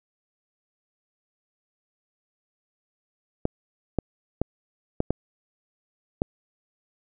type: clicks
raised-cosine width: 2 ms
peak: -9 dBFS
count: 6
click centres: 3.454 / 3.987 / 4.416 / 5.004 / 5.106 / 6.219 s
effects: none